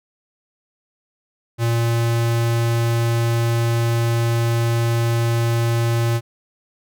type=tone; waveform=square; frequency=116.54 Hz; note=A#2; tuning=in tune; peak=-17 dBFS; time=1.58-6.21 s; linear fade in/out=50 ms; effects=none